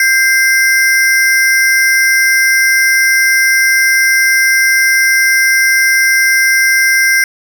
square ring-modulated tone, 1834 Hz, A#6, 29 cents flat, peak -5 dBFS, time 0-7.24 s, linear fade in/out 2 ms, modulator 247 Hz, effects none

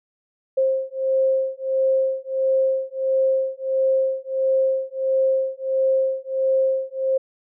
sine beating tone pair, 529 / 530.5 Hz, C5 / C5, +19 / +24 cents, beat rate 1.5 Hz, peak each -21 dBFS, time 0.57-7.18 s, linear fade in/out 10 ms, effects none

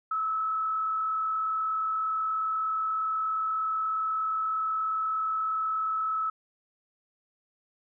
sine tone with frequency modulation, 1299 Hz, E6, 26 cents flat, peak -26 dBFS, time 0.11-6.3 s, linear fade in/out 5 ms, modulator 36.8 Hz, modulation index 0.51, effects none

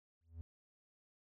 triangle tone with exponential growth, 82.41 Hz, E2, in tune, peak -39 dBFS, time 0.21-0.41 s, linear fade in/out 0 ms, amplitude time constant 43 ms, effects none

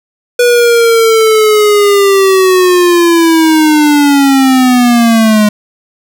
square linear sweep, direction down, 488.4 to 208.1 Hz, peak -5 dBFS, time 0.39-5.49 s, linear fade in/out 5 ms, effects none

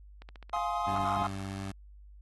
click train, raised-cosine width 0.3 ms, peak -32 dBFS, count 6, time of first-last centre 0.22-0.565 s, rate 14.5 Hz
triangle chord, F minor seventh, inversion none, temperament just, 698.5 / 838.1 / 1047.7 / 1257.2 Hz, F5 / Ab5 / C6 / Eb6, 0 / +16 / +2 / +18 cents, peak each -32 / -33 / -33 / -34 dBFS, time 0.53-1.27 s, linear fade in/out 2 ms
20% pulse tone, 97.2 Hz, G2, 14 cents flat, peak -31 dBFS, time 0.87-1.72 s, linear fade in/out 10 ms
effects added 50 Hz sine -49 dBFS peak until 2.21 s + AAC 32 kbps

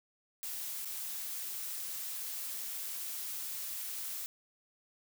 blue noise with dropouts, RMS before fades -40 dBFS, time 0.43-4.26 s, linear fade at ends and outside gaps 0 ms, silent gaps 0.848-0.855 s, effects none

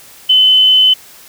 sine tone, 3035 Hz, F#7, 43 cents sharp, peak -5 dBFS, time 0.29-0.94 s, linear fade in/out 10 ms, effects white hiss -39 dBFS RMS until 1.28 s

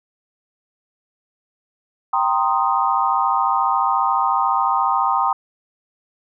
sine chord, C minor seventh, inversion second, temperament equal, 784 / 932.3 / 1046.5 / 1244.5 Hz, G5 / Bb5 / C6 / Eb6, 0 / 0 / 0 / 0 cents, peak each -21 dBFS, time 2.13-5.33 s, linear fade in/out 5 ms, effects none

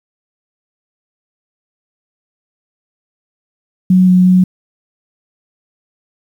sine tone with pitch steps, 184.4 / 182.5 / 183.7 Hz, F#3 / F#3 / F#3, -6 / -24 / -12 cents, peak -5 dBFS, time 3.9-4.44 s, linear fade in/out 5 ms, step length 180 ms, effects 7-bit

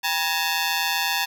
10% pulse ring-modulated tone, 880 Hz, A5, in tune, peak -10 dBFS, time 0.03-1.26 s, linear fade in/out 20 ms, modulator 83.9 Hz, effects none

